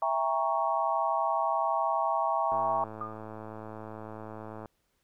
sine chord, E diminished seventh, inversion none, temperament equal with one note detuned, 659.3 / 800.5 / 932.3 / 1108.7 Hz, E5 / G5 / Bb5 / Db6, 0 / +36 / 0 / 0 cents, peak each -31 dBFS, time 0.02-2.84 s, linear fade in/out 2 ms
click train, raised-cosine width 1 ms, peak -28 dBFS, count 234, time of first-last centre 2.52-4.658 s, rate 109 Hz
sine tone with exponential decay, 1216 Hz, D#6, 40 cents flat, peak -30 dBFS, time 3.01-3.25 s, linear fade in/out 2 ms, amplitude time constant 52 ms
effects pink hiss -75 dBFS RMS until 5.03 s

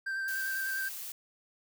triangle tone with vibrato, 1568 Hz, G6, in tune, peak -30 dBFS, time 0.06-0.89 s, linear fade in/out 10 ms, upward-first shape square, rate 10 Hz, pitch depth 14 cents each way
blue noise, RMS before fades -41 dBFS, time 0.28-1.12 s, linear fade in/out 2 ms
effects none

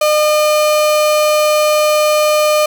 35% pulse tone, 606 Hz, D#5, 46 cents flat, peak -8 dBFS, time 0.01-2.66 s, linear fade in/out 5 ms, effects none

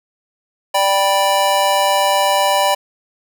square chord, G major, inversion second, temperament just, 588 / 784 / 980 Hz, D5 / G5 / B5, +2 / 0 / -14 cents, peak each -18 dBFS, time 0.74-2.75 s, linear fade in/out 10 ms, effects none

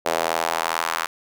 square tone with high-pass filter sweep, 41.2 Hz, E1, in tune, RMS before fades -24 dBFS, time 0.05-1.07 s, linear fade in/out 10 ms, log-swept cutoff 570 to 1200 Hz, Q 1.8, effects none

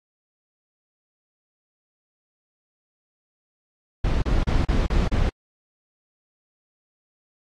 brown noise bursts, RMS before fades -20 dBFS, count 6, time 4.04-5.295 s, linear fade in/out 5 ms, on 180 ms, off 35 ms, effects low-pass 5000 Hz 12 dB/octave + AAC 64 kbps

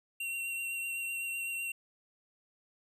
square tone with vibrato, 2742 Hz, F7, 32 cents flat, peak -35 dBFS, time 0.2-1.72 s, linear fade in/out 5 ms, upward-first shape triangle, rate 7.9 Hz, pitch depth 20 cents each way, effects none

